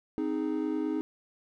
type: chord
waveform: triangle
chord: Ab major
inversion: first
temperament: equal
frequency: 261.6 / 311.1 / 415.3 Hz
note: C4 / Eb4 / Ab4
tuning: 0 / 0 / 0 cents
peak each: -32 / -28 / -34 dBFS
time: 0.18-1.01 s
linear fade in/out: 0 ms
effects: none